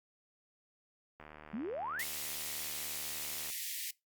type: click train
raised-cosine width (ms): 0.5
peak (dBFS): -35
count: 176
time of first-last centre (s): 1.2-3.5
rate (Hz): 76.1
type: exponential sweep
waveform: sine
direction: up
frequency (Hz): 194.1 to 2252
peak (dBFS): -36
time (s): 1.53-2.04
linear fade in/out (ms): 10
type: high-pass noise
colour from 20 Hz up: white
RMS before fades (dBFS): -40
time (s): 1.99-3.91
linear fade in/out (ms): 5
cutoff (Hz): 1800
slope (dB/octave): 96
effects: noise-tail reverb RT60 0.2 s tail -22 dB re dry + Opus 48 kbps